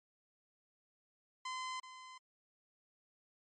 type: tone with echo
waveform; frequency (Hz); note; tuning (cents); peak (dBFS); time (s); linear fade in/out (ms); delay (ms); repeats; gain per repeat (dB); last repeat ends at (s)
sawtooth; 1028; C6; -31; -36; 1.45-1.8; 5; 380; 1; -11; 2.18
effects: MP3 32 kbps